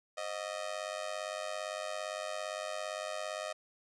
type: tone with amplitude modulation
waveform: sawtooth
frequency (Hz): 622.3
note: D#5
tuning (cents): 0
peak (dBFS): -29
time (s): 0.17-3.53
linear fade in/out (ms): 10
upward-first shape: sine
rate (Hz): 97.6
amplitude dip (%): 90
effects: resampled to 22050 Hz